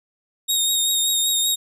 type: tone with vibrato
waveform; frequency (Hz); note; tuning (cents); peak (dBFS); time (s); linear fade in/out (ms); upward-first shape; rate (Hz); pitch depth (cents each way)
20% pulse; 3729; A#7; 0; -12; 0.48-1.56; 20; sine; 5.2; 27
effects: none